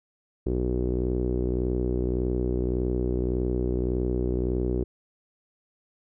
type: tone with low-pass filter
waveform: sawtooth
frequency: 61.74 Hz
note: B1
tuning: in tune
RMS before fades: -26 dBFS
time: 0.46-4.84 s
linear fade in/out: 5 ms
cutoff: 380 Hz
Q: 5.1
effects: none